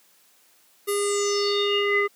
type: tone with low-pass filter sweep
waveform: square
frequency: 406.5 Hz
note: G#4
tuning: 37 cents flat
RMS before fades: -23 dBFS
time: 0.87-2.08 s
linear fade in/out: 20 ms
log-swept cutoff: 12000 to 1700 Hz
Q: 7.2
effects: white hiss -59 dBFS RMS until 2.15 s + high-pass 200 Hz 12 dB/octave